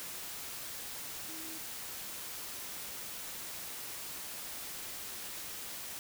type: tone in noise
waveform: sine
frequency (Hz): 319.6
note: D#4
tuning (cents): +47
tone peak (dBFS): -49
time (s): 1.29-1.58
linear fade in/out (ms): 0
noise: white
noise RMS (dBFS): -43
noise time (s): 0-5.99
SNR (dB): -9
effects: none